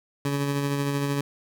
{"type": "tone with tremolo", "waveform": "20% pulse", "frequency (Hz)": 141.4, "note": "C#3", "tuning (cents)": 35, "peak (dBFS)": -18, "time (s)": [0.25, 1.21], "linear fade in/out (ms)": 2, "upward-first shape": "sine", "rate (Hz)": 13, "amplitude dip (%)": 30, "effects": []}